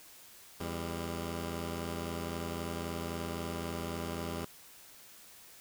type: tone pair together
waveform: 10% pulse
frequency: 83.8 / 199.31 Hz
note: E2 / G3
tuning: +29 / +29 cents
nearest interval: octave + minor third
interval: 1500 cents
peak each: -29 / -33 dBFS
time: 0.6-4.45 s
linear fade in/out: 5 ms
effects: white hiss -55 dBFS RMS until 5.6 s